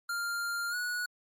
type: tone with pitch glide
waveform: square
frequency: 1396.9 to 1463 Hz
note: F6 to F#6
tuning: 0 to -20 cents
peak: -32 dBFS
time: 0.09-1.06 s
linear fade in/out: 5 ms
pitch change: +80 cents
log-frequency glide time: 0.7-0.75 s
effects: MP3 64 kbps